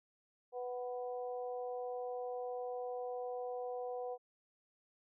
harmonic tone, 247.7 Hz, B3, 5 cents sharp, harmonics 2 / 3 / 4, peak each -40 / -44 / -55 dBFS, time 0.52-4.18 s, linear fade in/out 50 ms, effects none

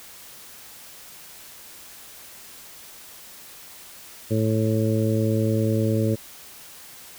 harmonic tone, 110 Hz, A2, in tune, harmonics 1 / 2 / 3 / 4 / 5, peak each -22 / -25 / -27 / -28 / -29 dBFS, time 4.3-6.16 s, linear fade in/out 20 ms, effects white hiss -44 dBFS RMS until 7.18 s

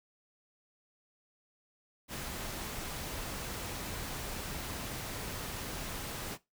pink noise, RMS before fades -40 dBFS, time 2.08-6.38 s, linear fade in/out 50 ms, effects noise-tail reverb RT60 0.2 s tail -18 dB re dry

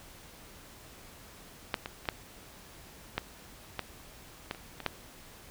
clicks, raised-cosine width 0.3 ms, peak -12 / -20 / -28 / -12 / -13 / -16 / -17 / -30 / -24 / -12 dBFS, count 10, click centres 1.742 / 1.859 / 2.055 / 2.088 / 3.18 / 3.793 / 4.511 / 4.548 / 4.803 / 4.863 s, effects pink hiss -52 dBFS RMS until 5.5 s

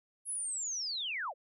sine linear sweep, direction down, 10780 to 457.4 Hz, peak -34 dBFS, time 0.25-1.34 s, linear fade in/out 50 ms, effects none

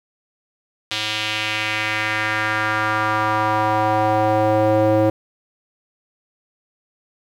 square tone with band-pass filter sweep, 107.8 Hz, A2, 35 cents flat, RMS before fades -19 dBFS, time 0.91-5.1 s, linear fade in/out 5 ms, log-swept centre 3500 to 470 Hz, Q 2.2, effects 8-bit

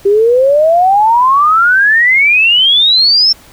sine exponential sweep, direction up, 389.9 to 5440 Hz, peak -5 dBFS, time 0.05-3.33 s, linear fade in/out 10 ms, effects pink hiss -40 dBFS RMS until 3.52 s

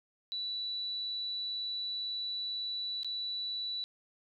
sine tone with dropouts, 3951 Hz, B7, in tune, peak -34 dBFS, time 0.32-3.84 s, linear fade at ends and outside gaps 0 ms, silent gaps 3.032-3.046 s, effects none

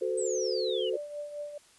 sine chord, F# diminished, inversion none, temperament equal with one note detuned, 370 / 440 / 514 Hz, F#4 / A4 / C5, 0 / 0 / -31 cents, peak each -32 dBFS, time 0.01-0.97 s, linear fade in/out 10 ms
sine exponential sweep, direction down, 8372 to 2815 Hz, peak -35 dBFS, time 0.17-0.9 s, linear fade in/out 10 ms
sine tone with tremolo, 587.3 Hz, D5, in tune, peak -33 dBFS, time 0.93-1.58 s, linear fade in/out 5 ms, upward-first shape triangle, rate 4.7 Hz, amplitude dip 65%
effects white hiss -60 dBFS RMS until 1.78 s + resampled to 24000 Hz

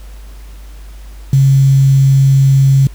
sine tone with quantisation, 135.9 Hz, C#3, 34 cents flat, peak -5 dBFS, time 1.33-2.87 s, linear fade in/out 2 ms, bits 5, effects added 50 Hz sine -29 dBFS peak until 2.94 s + pink hiss -44 dBFS RMS until 2.94 s

